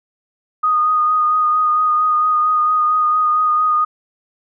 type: tone with vibrato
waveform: sine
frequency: 1237 Hz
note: D#6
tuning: 10 cents flat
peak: -12 dBFS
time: 0.63-3.85 s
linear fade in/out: 10 ms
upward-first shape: sine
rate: 4.4 Hz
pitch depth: 18 cents each way
effects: none